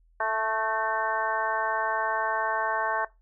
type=harmonic tone with a mistuned harmonic; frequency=220 Hz; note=A3; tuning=in tune; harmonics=2 / 3 / 4 / 5 / 6 / 7 / 8; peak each=-38 / -30 / -30 / -31 / -43 / -31 / -36 dBFS; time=0.2-3.05 s; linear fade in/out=5 ms; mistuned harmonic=8; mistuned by=+43 cents; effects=noise-tail reverb RT60 0.2 s tail -19 dB re dry + added 41 Hz sine -58 dBFS peak until 3.21 s